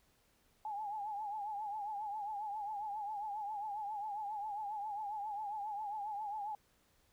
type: tone with vibrato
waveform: sine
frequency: 836 Hz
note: G#5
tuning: 11 cents sharp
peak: -38 dBFS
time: 0.65-6.55 s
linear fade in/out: 2 ms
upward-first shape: triangle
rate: 7.4 Hz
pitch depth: 98 cents each way
effects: pink hiss -72 dBFS RMS until 7.12 s